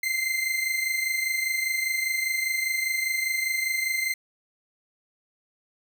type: tone pair together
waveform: 40% pulse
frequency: 2075 / 2100 Hz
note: C7 / C7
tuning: -15 / +6 cents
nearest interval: unison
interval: 21 cents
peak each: -25 / -29 dBFS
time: 0.03-4.14 s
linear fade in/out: 5 ms
effects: none